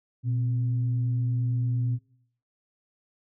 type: tone with frequency modulation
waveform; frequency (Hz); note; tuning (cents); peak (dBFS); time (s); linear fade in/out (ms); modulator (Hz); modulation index
sine; 120.7; B2; -39; -23; 0.23-1.99; 50; 142; 0.32
effects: noise-tail reverb RT60 0.7 s tail -22 dB re dry + high-pass 60 Hz 12 dB/octave